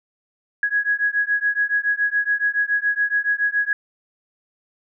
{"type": "beating tone pair", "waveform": "sine", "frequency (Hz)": [1661.2, 1668.3], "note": ["G#6", "G#6"], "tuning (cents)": [0, 7], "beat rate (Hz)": 7.1, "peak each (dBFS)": -21, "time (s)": [0.63, 3.73], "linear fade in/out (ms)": 2, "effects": []}